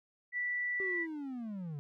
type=tone; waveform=sine; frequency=1964 Hz; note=B6; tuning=10 cents flat; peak=-32 dBFS; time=0.32-1.07 s; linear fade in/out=50 ms
type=linear sweep; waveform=triangle; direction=down; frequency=391.9 to 138 Hz; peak=-36 dBFS; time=0.8-1.79 s; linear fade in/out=0 ms
effects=none